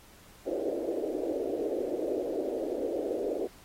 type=band-pass noise; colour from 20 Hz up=pink; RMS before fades=-32 dBFS; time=0.45-3.48 s; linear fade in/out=20 ms; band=300 to 600 Hz; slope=48 dB/octave; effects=pink hiss -56 dBFS RMS until 3.64 s + AAC 48 kbps